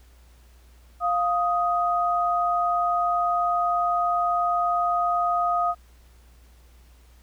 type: tone pair together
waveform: sine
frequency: 701 / 1249 Hz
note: F5 / D#6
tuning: +6 / +6 cents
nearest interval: minor seventh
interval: 1000 cents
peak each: -23 dBFS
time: 1-5.75 s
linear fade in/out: 50 ms
effects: added 60 Hz sine -50 dBFS peak until 7.22 s + pink hiss -60 dBFS RMS until 7.22 s

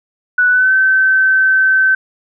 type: tone with pitch glide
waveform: sine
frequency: 1480 to 1538.4 Hz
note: F#6 to G6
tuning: 0 to -33 cents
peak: -8 dBFS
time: 0.38-1.95 s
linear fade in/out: 5 ms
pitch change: +67 cents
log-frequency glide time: 0.49-0.73 s
effects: none

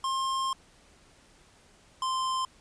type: tone pair in turn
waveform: square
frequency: 1063 / 1042.9 Hz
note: C6 / C6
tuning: +27 / -6 cents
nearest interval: unison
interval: 33 cents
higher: first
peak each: -28 dBFS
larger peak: neither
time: 0.04-0.53 / 2.02-2.45 s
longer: first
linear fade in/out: 2 ms
effects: pink hiss -59 dBFS RMS until 2.6 s + resampled to 22050 Hz

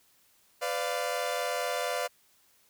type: chord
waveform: sawtooth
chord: B diminished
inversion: none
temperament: equal with one note detuned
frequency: 503.1 / 587.3 / 698.5 Hz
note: B4 / D5 / F5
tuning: +32 / 0 / 0 cents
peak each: -30 dBFS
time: 0.61-2.08 s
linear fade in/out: 20 ms
effects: white hiss -65 dBFS RMS until 2.69 s

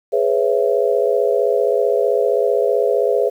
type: chord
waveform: sine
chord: C# minor seventh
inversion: second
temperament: just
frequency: 415.8 / 498.9 / 554.4 / 665.2 Hz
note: G#4 / B4 / C#5 / E5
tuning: +2 / +17 / 0 / +16 cents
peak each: -18 / -18 / -20 / -22 dBFS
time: 0.12-3.3 s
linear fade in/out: 20 ms
effects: 8-bit

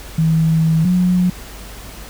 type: tone pair in turn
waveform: sine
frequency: 160.9 / 180.6 Hz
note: E3 / F#3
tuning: -42 / -42 cents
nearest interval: major second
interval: 200 cents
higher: second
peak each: -11 dBFS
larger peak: neither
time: 0.18-0.85 / 0.85-1.3 s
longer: first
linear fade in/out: 5 ms
effects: added 50 Hz sine -35 dBFS peak until 2.09 s + pink hiss -36 dBFS RMS until 2.09 s

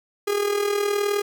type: tone with amplitude modulation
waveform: 45% pulse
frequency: 409 Hz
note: G#4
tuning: 26 cents flat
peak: -18 dBFS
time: 0.27-1.22 s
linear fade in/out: 10 ms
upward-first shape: sine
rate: 39.4 Hz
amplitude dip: 60%
effects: none

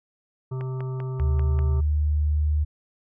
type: harmonic tone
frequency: 129.8 Hz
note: C3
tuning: 13 cents flat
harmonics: 1 / 3 / 5 / 7 / 9 / 10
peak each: -27 / -37 / -50 / -47 / -47 / -56 dBFS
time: 0.51-1.81 s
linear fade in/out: 10 ms
type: click train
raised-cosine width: 0.5 ms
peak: -23 dBFS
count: 6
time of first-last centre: 0.61-1.59 s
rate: 5.1 Hz
type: tone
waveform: sine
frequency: 75.1 Hz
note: D2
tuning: 39 cents sharp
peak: -19 dBFS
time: 1.19-2.65 s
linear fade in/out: 20 ms
effects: none

